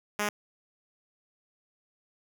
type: tone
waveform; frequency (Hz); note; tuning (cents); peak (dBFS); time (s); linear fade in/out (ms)
5% pulse; 207.7; G#3; 0; -16; 0.19-0.29; 2
effects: none